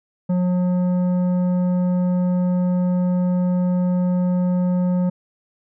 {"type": "tone with tanh clipping", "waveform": "sine", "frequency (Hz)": 180, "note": "F#3", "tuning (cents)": -47, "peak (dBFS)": -18, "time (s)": [0.29, 5.1], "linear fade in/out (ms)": 10, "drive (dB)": 10, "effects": []}